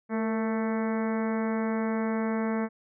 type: harmonic tone with a mistuned harmonic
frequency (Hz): 221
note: A3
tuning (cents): +8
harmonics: 1 / 2 / 3 / 4 / 5 / 6 / 7 / 8 / 9 / 10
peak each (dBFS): -27 / -33 / -37 / -39 / -41 / -43 / -44 / -45 / -46 / -47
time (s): 0.09-2.69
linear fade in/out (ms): 50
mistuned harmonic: 2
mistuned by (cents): +43
effects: none